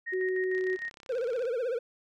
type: tone with tremolo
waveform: sine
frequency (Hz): 1864.7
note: A#6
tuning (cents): 0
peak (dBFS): -32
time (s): 0.06-0.9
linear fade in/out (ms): 20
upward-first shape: square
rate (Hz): 6.6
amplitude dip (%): 55
type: tone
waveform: sine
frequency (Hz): 372.3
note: F#4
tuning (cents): +11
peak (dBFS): -27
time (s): 0.12-0.77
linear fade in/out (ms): 20
type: click train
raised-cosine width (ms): 0.2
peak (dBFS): -32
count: 31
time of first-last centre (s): 0.55-1.454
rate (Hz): 33.2
type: tone with vibrato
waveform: triangle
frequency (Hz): 487.6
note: B4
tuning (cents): -22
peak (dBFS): -26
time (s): 1.09-1.79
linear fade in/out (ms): 10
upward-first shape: triangle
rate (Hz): 16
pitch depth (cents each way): 170
effects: none